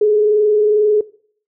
sine tone with frequency modulation, 422.2 Hz, G#4, 29 cents sharp, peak -9 dBFS, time 0.01-1.01 s, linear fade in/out 5 ms, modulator 22.3 Hz, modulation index 0.36, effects noise-tail reverb RT60 0.5 s tail -19 dB re dry

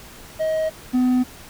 triangle tone pair in turn, 632 / 251.8 Hz, D#5 / B3, +27 / +34 cents, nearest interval octave + major third, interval 1593 cents, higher first, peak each -17 / -13 dBFS, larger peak second, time 0.39-0.7 / 0.93-1.24 s, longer neither, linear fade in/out 20 ms, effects pink hiss -42 dBFS RMS until 1.49 s

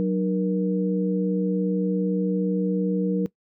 sine tone cluster, 186.3 / 303.7 / 472.9 Hz, F#3 / D#4 / A#4, +12 / -42 / +25 cents, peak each -22 / -28 / -27 dBFS, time 0-3.26 s, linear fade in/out 0 ms, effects noise-tail reverb RT60 0.1 s tail -20 dB re dry

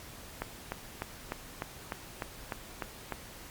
click train, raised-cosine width 0.5 ms, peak -18 dBFS, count 10, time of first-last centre 0.42-3.123 s, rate 3.33 Hz, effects pink hiss -48 dBFS RMS until 3.5 s + MP3 96 kbps

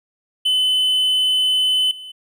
triangle tone with level steps, 3026 Hz, F#7, 38 cents sharp, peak -13 / -31 dBFS, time 0.45-2.12 s, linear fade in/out 10 ms, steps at 1.91 s, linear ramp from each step 2 ms, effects none

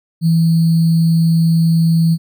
sine tone with sample-and-hold, 164.6 Hz, E3, 2 cents flat, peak -9 dBFS, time 0.21-2.18 s, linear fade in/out 50 ms, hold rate 4410 Hz, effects none

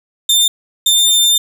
sawtooth tone pair in turn, 3598 / 3598 Hz, A7 / A7, +38 / +38 cents, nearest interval unison, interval 0 cents, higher neither, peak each -6 dBFS, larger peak neither, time 0.29-0.48 / 0.86-1.38 s, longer second, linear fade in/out 5 ms, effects none

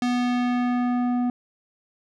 square tone with low-pass filter sweep, 245.7 Hz, B3, 9 cents flat, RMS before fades -23 dBFS, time 0.02-1.3 s, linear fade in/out 2 ms, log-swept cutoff 5900 to 700 Hz, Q 0.81, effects none

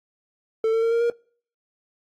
triangle tone with pitch steps, 445.1 / 451.6 / 458.1 / 464.8 / 471.6 Hz, A4 / A4 / A#4 / A#4 / A#4, +20 / +45 / -30 / -5 / +20 cents, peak -16 dBFS, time 0.64-1.1 s, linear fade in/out 2 ms, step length 92 ms, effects noise-tail reverb RT60 0.5 s tail -26 dB re dry + AAC 48 kbps

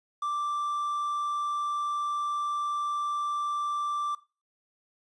triangle tone with quantisation, 1174.7 Hz, D6, in tune, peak -26 dBFS, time 0.22-4.15 s, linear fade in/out 5 ms, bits 9, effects noise-tail reverb RT60 0.3 s tail -17 dB re dry + resampled to 24000 Hz

